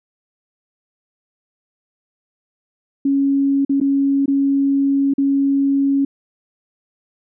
sine tone with dropouts, 276.6 Hz, C#4, 4 cents flat, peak -13 dBFS, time 3.05-6.05 s, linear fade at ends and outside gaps 5 ms, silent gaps 3.65-3.694 / 3.802-3.812 / 4.259-4.279 / 5.138-5.181 s, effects none

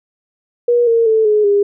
sine tone with pitch steps, 480 / 460.2 / 441.2 / 423 / 405.5 Hz, B4 / A#4 / A4 / G#4 / G#4, -49 / -22 / +5 / +32 / -41 cents, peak -9 dBFS, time 0.68-1.63 s, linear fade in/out 5 ms, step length 190 ms, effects none

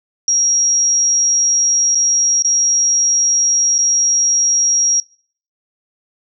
sine tone with dropouts, 5650 Hz, F8, 19 cents sharp, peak -11 dBFS, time 0.28-5 s, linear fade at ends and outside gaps 1 ms, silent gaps 1.948-1.954 / 2.423-2.447 / 3.781-3.787 s, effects noise-tail reverb RT60 0.5 s tail -23 dB re dry

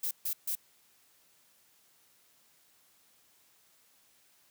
violet noise bursts, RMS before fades -33 dBFS, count 3, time 0.03-0.553 s, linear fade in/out 5 ms, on 81 ms, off 140 ms, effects white hiss -66 dBFS RMS until 4.5 s + high-pass 80 Hz 12 dB/octave

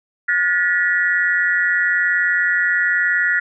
sine tone cluster, 1442 / 1751 / 1930 Hz, F#6 / A6 / B6, -45 / -9 / -40 cents, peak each -19 dBFS, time 0.28-3.4 s, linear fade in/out 10 ms, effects none

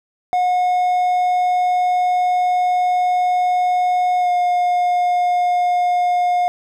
triangle tone with pitch glide, 724 to 714.4 Hz, F#5 to F5, -38 to +39 cents, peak -12 dBFS, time 0.33-6.48 s, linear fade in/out 0 ms, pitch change -23 cents, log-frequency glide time 4.19-4.29 s, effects none

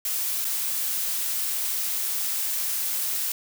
blue noise with dropouts, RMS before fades -27 dBFS, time 0.05-3.32 s, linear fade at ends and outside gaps 2 ms, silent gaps 0.446-0.45 s, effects none

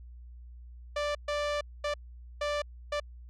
sawtooth tone bursts at uneven times, 587.3 Hz, D5, in tune, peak -25 dBFS, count 5, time 0.96-1.15 / 1.28-1.61 / 1.84-1.94 / 2.41-2.62 / 2.92-3 s, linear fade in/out 5 ms, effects added 60 Hz sine -45 dBFS peak until 3.29 s + low-pass 5000 Hz 12 dB/octave

